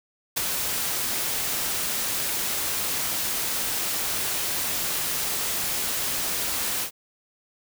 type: noise with ADSR envelope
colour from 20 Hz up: white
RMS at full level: -22 dBFS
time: 0.36-6.91 s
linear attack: 17 ms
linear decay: 3 ms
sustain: -5 dB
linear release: 85 ms
effects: none